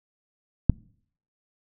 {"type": "click", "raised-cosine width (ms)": 5, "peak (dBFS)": -3, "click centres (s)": 0.697, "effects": ["noise-tail reverb RT60 0.6 s tail -26 dB re dry"]}